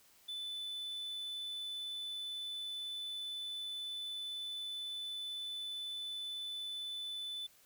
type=tone; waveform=triangle; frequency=3502 Hz; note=A7; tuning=9 cents flat; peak=-38 dBFS; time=0.28-7.47 s; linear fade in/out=10 ms; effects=white hiss -65 dBFS RMS until 7.65 s

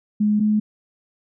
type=tone pair in turn; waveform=sine; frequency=210 / 212.4 Hz; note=G#3 / G#3; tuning=+19 / +39 cents; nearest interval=unison; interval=20 cents; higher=second; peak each=-15 dBFS; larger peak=neither; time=0.2-0.4 / 0.4-0.6 s; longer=neither; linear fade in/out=10 ms; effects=none

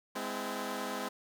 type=chord; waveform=10% pulse; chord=Ab augmented; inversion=none; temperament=equal with one note detuned; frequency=207.7 / 257.4 / 329.6 Hz; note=Ab3 / C4 / E4; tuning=0 / -28 / 0 cents; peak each=-31 / -30 / -35 dBFS; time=0.15-1.09 s; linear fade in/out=10 ms; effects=none

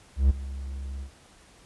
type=tone with ADSR envelope; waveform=triangle; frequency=67.7 Hz; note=C#2; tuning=40 cents flat; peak=-12 dBFS; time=0.16-1.11 s; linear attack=140 ms; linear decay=15 ms; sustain=-18 dB; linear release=100 ms; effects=pink hiss -55 dBFS RMS until 1.65 s + resampled to 24000 Hz

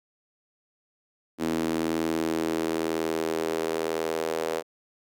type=tone with high-pass filter sweep; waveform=sawtooth; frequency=81 Hz; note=E2; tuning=30 cents flat; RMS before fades=-28 dBFS; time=1.38-4.63 s; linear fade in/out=50 ms; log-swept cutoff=280 to 480 Hz; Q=3.2; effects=none

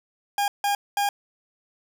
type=tone bursts at uneven times; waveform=40% pulse; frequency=811 Hz; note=G#5; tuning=41 cents flat; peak=-20 dBFS; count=3; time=0.38-0.48 / 0.64-0.75 / 0.97-1.09 s; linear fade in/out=2 ms; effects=none

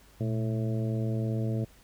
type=harmonic tone with a mistuned harmonic; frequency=110 Hz; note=A2; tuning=in tune; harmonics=1 / 2 / 3 / 4 / 5 / 6; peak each=-28 / -34 / -38 / -40 / -42 / -44 dBFS; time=0.2-1.65 s; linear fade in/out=10 ms; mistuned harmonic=1; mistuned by=+110 cents; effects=added 50 Hz sine -59 dBFS peak until 1.83 s + pink hiss -59 dBFS RMS until 1.83 s

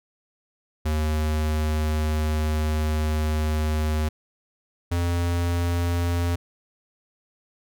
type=tone pair in turn; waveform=square; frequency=77.1 / 86.54 Hz; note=D#2 / F2; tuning=-15 / -15 cents; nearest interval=major second; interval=200 cents; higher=second; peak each=-22 / -22 dBFS; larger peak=neither; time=0.85-4.09 / 4.91-6.36 s; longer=first; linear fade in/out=10 ms; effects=none

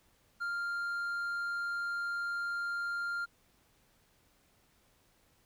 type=tone with hard clipping; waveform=sine; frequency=1396.9 Hz; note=F6; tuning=in tune; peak=-34 dBFS; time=0.4-3.26 s; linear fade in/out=20 ms; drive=3 dB; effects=pink hiss -69 dBFS RMS until 5.45 s

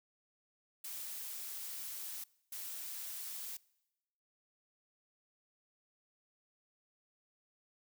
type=noise bursts at uneven times; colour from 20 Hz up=blue; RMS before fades=-44 dBFS; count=2; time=0.84-2.24 / 2.52-3.57 s; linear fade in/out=5 ms; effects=noise-tail reverb RT60 1.0 s tail -24 dB re dry

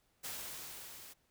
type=noise with level ramp; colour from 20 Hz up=white; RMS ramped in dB=-42 to -53 dBFS; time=0.23-1.14 s; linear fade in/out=20 ms; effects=pink hiss -75 dBFS RMS until 1.3 s

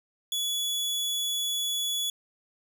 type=tone; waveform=sawtooth; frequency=3400 Hz; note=G#7; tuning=40 cents sharp; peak=-24 dBFS; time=0.32-2.1 s; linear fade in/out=2 ms; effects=none

